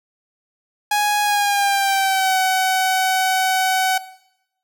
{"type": "tone with pitch glide", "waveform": "sawtooth", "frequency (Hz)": [830.6, 752.9], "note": ["G#5", "F#5"], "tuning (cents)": [0, 30], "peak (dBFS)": -12, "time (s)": [0.91, 3.98], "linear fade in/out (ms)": 5, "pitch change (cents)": -170, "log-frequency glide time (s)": [1.23, 2.37], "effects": ["noise-tail reverb RT60 0.8 s tail -18 dB re dry"]}